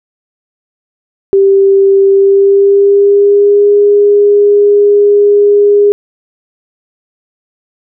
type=tone with pitch glide; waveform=sine; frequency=392 to 409.4 Hz; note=G4 to G#4; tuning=0 to -25 cents; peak=-3 dBFS; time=1.33-5.92 s; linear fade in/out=0 ms; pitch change=+75 cents; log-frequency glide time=2.1-3.69 s; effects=none